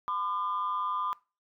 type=tone pair together; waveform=sine; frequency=1013.5 / 1204 Hz; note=B5 / D6; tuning=+45 / +43 cents; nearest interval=minor third; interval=298 cents; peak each=-31 / -30 dBFS; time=0.08-1.13 s; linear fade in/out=0 ms; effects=noise-tail reverb RT60 0.3 s tail -22 dB re dry + tanh soft clip ceiling -23 dBFS